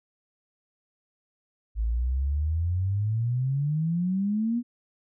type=exponential sweep; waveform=sine; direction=up; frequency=52.8 to 244.8 Hz; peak=-23 dBFS; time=1.75-4.63 s; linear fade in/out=50 ms; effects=none